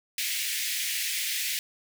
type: high-pass noise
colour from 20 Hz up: pink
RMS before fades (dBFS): -30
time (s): 0.18-1.59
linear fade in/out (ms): 2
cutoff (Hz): 1900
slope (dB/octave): 48
effects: none